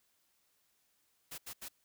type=noise bursts; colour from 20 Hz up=white; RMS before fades=-45 dBFS; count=3; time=1.31-1.686 s; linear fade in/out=10 ms; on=72 ms; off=80 ms; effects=white hiss -75 dBFS RMS until 1.84 s